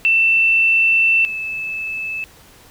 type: tone pair in turn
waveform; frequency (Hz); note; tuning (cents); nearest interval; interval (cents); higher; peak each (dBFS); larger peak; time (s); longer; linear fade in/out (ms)
sine; 2675 / 2617; E7 / E7; +25 / -13; unison; 38; first; -11 / -22; first; 0.05-1.25 / 1.25-2.24; first; 0
effects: pink hiss -46 dBFS RMS until 2.7 s